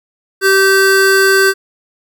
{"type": "tone pair together", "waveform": "square", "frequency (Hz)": [387.4, 1548], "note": ["G4", "G6"], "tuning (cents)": [-20, -22], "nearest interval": "2 octaves", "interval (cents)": 2398, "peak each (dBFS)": -11, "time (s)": [0.41, 1.54], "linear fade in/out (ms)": 50, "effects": []}